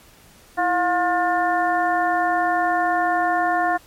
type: harmonic tone with a mistuned harmonic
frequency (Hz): 356.2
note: F4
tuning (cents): +34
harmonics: 1 / 2 / 3 / 4 / 5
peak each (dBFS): -27 / -19 / -26 / -27 / -26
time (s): 0.57-3.78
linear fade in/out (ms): 20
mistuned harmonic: 1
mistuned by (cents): -130
effects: pink hiss -50 dBFS RMS until 3.86 s + MP3 64 kbps